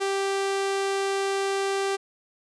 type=tone; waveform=sawtooth; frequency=392 Hz; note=G4; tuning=in tune; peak=-20 dBFS; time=0-1.97 s; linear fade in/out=20 ms; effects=resampled to 22050 Hz